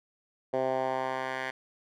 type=tone with band-pass filter sweep; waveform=10% pulse; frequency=130.81 Hz; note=C3; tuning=in tune; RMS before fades=-31 dBFS; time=0.53-1.51 s; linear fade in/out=10 ms; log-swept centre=560 to 1700 Hz; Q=1.8; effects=none